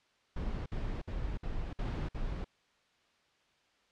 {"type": "noise bursts", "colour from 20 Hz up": "brown", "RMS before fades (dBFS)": -36, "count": 6, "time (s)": [0.36, 2.445], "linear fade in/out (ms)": 5, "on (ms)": 300, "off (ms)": 57, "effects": ["white hiss -70 dBFS RMS until 3.91 s", "low-pass 4000 Hz 12 dB/octave"]}